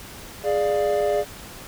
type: chord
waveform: triangle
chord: D diminished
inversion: second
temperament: equal with one note detuned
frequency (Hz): 415.3 / 591.4 / 698.5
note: Ab4 / D5 / F5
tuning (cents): 0 / +12 / 0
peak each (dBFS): -21 / -20 / -25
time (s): 0.43-1.25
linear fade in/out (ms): 50
effects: pink hiss -40 dBFS RMS until 1.67 s